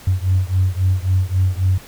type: beating tone pair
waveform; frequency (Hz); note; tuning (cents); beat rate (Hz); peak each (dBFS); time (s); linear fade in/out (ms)
sine; 91.6 / 95.3; F#2 / G2; -17 / -48; 3.7; -16 / -17; 0.07-1.78; 5
effects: tanh soft clip ceiling -7 dBFS + pink hiss -41 dBFS RMS until 1.87 s